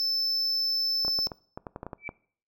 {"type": "tone", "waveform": "triangle", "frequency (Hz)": 5274, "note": "E8", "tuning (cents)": 0, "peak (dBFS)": -24, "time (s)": [0, 1.27], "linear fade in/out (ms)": 0}
{"type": "clicks", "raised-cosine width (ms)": 1, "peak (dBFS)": -22, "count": 12, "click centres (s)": [1.049, 1.081, 1.189, 1.27, 1.318, 1.575, 1.668, 1.761, 1.831, 1.866, 1.932, 2.091]}
{"type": "tone with exponential growth", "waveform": "sine", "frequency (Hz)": 2316, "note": "D7", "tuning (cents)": -25, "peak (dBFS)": -30, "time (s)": [1.98, 2.08], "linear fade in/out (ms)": 2, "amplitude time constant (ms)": 21}
{"effects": ["noise-tail reverb RT60 0.5 s tail -21 dB re dry"]}